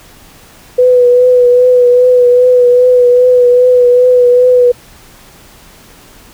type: tone with vibrato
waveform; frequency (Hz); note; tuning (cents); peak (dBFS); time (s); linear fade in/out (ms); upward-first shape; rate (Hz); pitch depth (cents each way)
sine; 495.5; B4; +6; -3; 0.78-4.72; 10; triangle; 2.5; 31
effects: pink hiss -39 dBFS RMS until 6.33 s